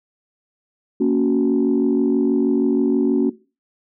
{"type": "chord", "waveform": "sine", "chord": "F# major", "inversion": "first", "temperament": "just", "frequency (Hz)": [231.2, 277.5, 370], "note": ["A#3", "C#4", "F#4"], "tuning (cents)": [-14, 2, 0], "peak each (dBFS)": [-18, -17, -18], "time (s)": [1, 3.3], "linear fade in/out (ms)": 10, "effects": ["noise-tail reverb RT60 0.3 s tail -18 dB re dry", "tanh soft clip ceiling -8 dBFS"]}